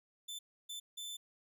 sawtooth tone bursts at uneven times, 3530 Hz, A7, 5 cents sharp, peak -39 dBFS, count 3, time 0.28-0.39 / 0.69-0.8 / 0.97-1.17 s, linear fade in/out 10 ms, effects none

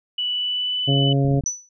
sine tone with pitch glide, 2960 to 2993 Hz, F#7 to F#7, 0 to +19 cents, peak -21 dBFS, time 0.18-1.13 s, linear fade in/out 5 ms, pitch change +19 cents, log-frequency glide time 0.28-0.82 s
harmonic tone, 138.1 Hz, C#3, 6 cents flat, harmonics 1 / 2 / 3 / 4 / 5, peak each -17 / -23 / -27 / -29 / -31 dBFS, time 0.87-1.41 s, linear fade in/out 20 ms
clicks, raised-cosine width 5 ms, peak -21 dBFS, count 7, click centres 1.25 / 1.281 / 1.312 / 1.342 / 1.374 / 1.407 / 1.438 s
sine tone with exponential decay, 5960 Hz, F#8, 12 cents sharp, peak -17 dBFS, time 1.46-1.69 s, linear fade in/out 2 ms, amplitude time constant 49 ms
effects none

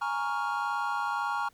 triangle chord, Bb minor seventh, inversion third, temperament equal, 830.6 / 932.3 / 1108.7 / 1396.9 Hz, Ab5 / Bb5 / Db6 / F6, 0 / 0 / 0 / 0 cents, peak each -32 dBFS, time 0.01-1.49 s, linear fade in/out 10 ms, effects pink hiss -64 dBFS RMS until 1.53 s

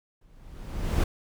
brown noise with exponential growth, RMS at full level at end -19 dBFS, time 0.21-1.04 s, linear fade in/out 5 ms, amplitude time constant 180 ms, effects none

